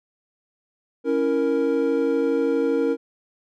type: chord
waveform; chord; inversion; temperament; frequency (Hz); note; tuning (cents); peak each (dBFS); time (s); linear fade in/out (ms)
triangle; A# diminished; first; equal; 277.2 / 329.6 / 466.2; C#4 / E4 / A#4; 0 / 0 / 0; -22 / -24 / -19; 1.04-2.97; 50
effects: none